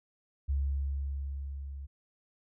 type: tone with level ramp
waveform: sine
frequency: 69.3 Hz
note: C#2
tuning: in tune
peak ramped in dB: -26 to -39 dBFS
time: 0.48-1.87 s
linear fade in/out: 20 ms
effects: none